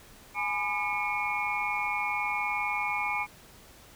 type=tone cluster; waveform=sine; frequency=834 / 996 / 1206 / 2197 / 2398 Hz; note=G#5 / B5 / D6 / C#7 / D7; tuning=+7 / +14 / +46 / -16 / +36 cents; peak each=-33 / -36 / -37 / -32 / -34 dBFS; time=0.34-3.27 s; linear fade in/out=50 ms; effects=pink hiss -53 dBFS RMS until 3.95 s